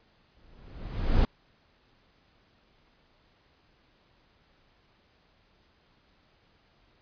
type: noise with exponential growth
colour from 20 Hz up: brown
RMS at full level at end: -20 dBFS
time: 0.37-1.25 s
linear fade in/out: 0 ms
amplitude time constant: 190 ms
effects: pink hiss -65 dBFS RMS until 7.01 s + resampled to 11025 Hz